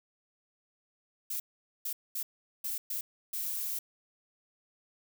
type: noise bursts at uneven times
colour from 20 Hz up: violet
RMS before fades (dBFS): -35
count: 6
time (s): 1.3-1.4 / 1.85-1.93 / 2.15-2.23 / 2.64-2.78 / 2.9-3.01 / 3.33-3.79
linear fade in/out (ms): 5
effects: none